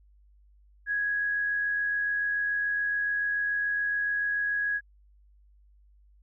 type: tone with amplitude modulation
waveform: sine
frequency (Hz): 1663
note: G#6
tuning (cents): +2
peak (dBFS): -24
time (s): 0.86-4.81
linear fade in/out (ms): 50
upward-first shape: sine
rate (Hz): 87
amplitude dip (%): 30
effects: added 50 Hz sine -56 dBFS peak until 6.22 s